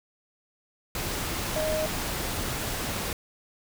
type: tone in noise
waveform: sine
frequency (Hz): 622.3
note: D#5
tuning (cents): 0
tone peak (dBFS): -26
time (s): 1.56-1.86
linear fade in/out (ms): 2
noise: pink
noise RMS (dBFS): -31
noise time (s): 0.95-3.13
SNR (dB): +2
effects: none